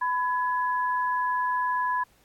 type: tone pair together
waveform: sine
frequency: 1000 / 1681.8 Hz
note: B5 / G#6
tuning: +21 / +21 cents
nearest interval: major sixth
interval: 900 cents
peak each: -24 / -31 dBFS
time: 0.01-2.04 s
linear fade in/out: 10 ms
effects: pink hiss -63 dBFS RMS until 2.24 s + AAC 64 kbps